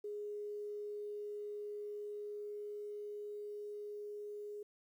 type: tone with level ramp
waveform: sine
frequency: 415.3 Hz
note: G#4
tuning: in tune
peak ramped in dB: -40 to -43 dBFS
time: 0.04-4.63 s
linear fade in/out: 5 ms
effects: 12-bit